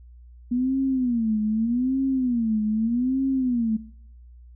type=tone with vibrato; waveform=sine; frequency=239.5 Hz; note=A#3; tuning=47 cents sharp; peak=-20 dBFS; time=0.51-3.77 s; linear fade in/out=10 ms; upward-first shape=sine; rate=0.82 Hz; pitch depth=200 cents each way; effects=noise-tail reverb RT60 0.7 s tail -21 dB re dry + added 60 Hz sine -44 dBFS peak until 4.55 s

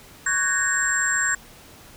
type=tone cluster; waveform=sine; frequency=1112 / 1507 / 1652 / 1837 / 7460 Hz; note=C#6 / F#6 / G#6 / A#6 / A#8; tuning=+5 / +31 / -10 / -26 / 0 cents; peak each=-32 / -26 / -26 / -27 / -23 dBFS; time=0.26-1.35 s; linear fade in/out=5 ms; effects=pink hiss -47 dBFS RMS until 1.96 s

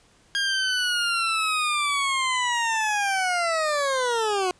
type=linear sweep; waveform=20% pulse; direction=down; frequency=1622 to 357.2 Hz; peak=-17 dBFS; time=0.35-4.51 s; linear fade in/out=0 ms; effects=pink hiss -58 dBFS RMS until 4.59 s + resampled to 22050 Hz

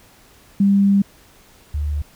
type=tone pair in turn; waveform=sine; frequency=198.7 / 73.87 Hz; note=G3 / D2; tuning=+24 / +11 cents; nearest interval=octave + perfect fourth; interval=1713 cents; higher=first; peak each=-11 / -19 dBFS; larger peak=first; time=0.6-1.02 / 1.74-2.02 s; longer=first; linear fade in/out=5 ms; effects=pink hiss -50 dBFS RMS until 2.15 s

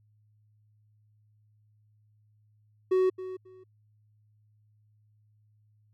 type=tone with echo; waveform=triangle; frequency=372.9 Hz; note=F#4; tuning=14 cents sharp; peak=-19 dBFS; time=2.91-3.1 s; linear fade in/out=10 ms; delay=270 ms; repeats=2; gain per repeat=-14 dB; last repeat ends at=3.64 s; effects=added 106 Hz sine -62 dBFS peak until 5.93 s

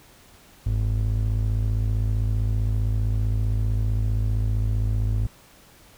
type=ring-modulated tone; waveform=triangle; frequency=77.78 Hz; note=D#2; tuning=in tune; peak=-15 dBFS; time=0.66-5.27 s; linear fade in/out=5 ms; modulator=27.7 Hz; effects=pink hiss -52 dBFS RMS until 5.97 s

